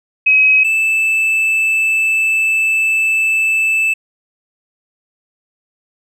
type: tone pair in turn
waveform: sine / triangle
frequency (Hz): 2546 / 2633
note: D#7 / E7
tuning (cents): +39 / -3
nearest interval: minor second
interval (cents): 58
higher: second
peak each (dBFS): -7 / -10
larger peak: first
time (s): 0.26-0.64 / 0.64-3.94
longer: second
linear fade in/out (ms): 10
effects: resampled to 32000 Hz